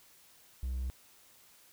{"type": "tone", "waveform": "triangle", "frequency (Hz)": 63.6, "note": "C2", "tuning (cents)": -48, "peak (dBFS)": -30, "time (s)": [0.63, 0.9], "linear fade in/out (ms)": 0, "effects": ["tanh soft clip ceiling -26 dBFS", "white hiss -61 dBFS RMS until 1.72 s"]}